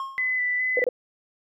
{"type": "tone with exponential decay", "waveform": "triangle", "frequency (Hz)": 1077, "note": "C6", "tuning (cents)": 50, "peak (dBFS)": -24, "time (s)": [0, 0.41], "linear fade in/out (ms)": 1, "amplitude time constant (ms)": 88}
{"type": "tone with vibrato", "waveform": "sine", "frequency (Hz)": 2000, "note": "B6", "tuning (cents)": 21, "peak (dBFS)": -22, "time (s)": [0.18, 0.84], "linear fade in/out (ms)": 0, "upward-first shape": "square", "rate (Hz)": 2.4, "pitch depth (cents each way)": 14}
{"type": "tone bursts", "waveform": "sine", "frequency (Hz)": 499.1, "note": "B4", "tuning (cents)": 18, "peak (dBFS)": -19, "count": 3, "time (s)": [0.77, 0.889], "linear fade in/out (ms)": 2, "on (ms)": 23, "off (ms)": 25}
{"effects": []}